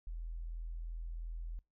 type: tone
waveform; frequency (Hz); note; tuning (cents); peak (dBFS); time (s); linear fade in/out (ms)
sine; 41.46; E1; +11; -39; 0.07-1.59; 0
effects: noise-tail reverb RT60 0.2 s tail -24 dB re dry